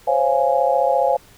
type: chord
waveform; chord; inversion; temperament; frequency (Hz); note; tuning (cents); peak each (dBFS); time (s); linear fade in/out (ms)
sine; Db major seventh; third; just; 519.7 / 554.4 / 693 / 831.5; C5 / Db5 / F5 / Ab5; -12 / 0 / -14 / +2; -20; 0.07-1.17; 10
effects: pink hiss -49 dBFS RMS until 1.37 s